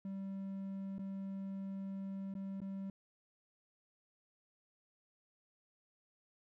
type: tone with dropouts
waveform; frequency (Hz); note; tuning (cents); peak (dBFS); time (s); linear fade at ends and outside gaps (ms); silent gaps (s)
triangle; 194.3; G3; -15; -38; 0.05-2.9; 2; 0.983-0.992 / 2.34-2.351 / 2.604-2.616
effects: none